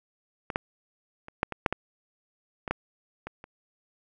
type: clicks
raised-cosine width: 0.5 ms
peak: -18 / -10 / -27 / -8 / -18 / -6 / -12 / -18 / -11 / -21 / -28 dBFS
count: 11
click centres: 0.502 / 0.559 / 1.284 / 1.431 / 1.523 / 1.662 / 1.726 / 2.678 / 2.71 / 3.27 / 3.441 s
effects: none